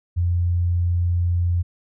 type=tone; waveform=sine; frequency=87.31 Hz; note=F2; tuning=in tune; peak=-17 dBFS; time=0.16-1.63 s; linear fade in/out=20 ms; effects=none